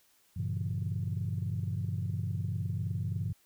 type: chord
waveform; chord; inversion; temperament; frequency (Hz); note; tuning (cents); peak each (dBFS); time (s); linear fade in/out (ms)
sine; G diminished seventh; none; just; 98 / 117.6 / 141.12 / 169.34; G2 / Bb2 / Db3 / Fb3; 0 / +16 / +31 / +47; -33 / -36 / -38 / -38; 0.36-3.33; 10
effects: tanh soft clip ceiling -23 dBFS + white hiss -67 dBFS RMS until 3.45 s